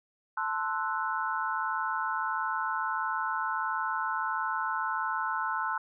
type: chord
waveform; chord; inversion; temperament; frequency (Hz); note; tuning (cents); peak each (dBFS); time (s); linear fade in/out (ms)
sine; F# half-diminished seventh; first; equal; 880 / 1046.5 / 1318.5 / 1480; A5 / C6 / E6 / F#6; 0 / 0 / 0 / 0; -34; 0.37-5.78; 5
effects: none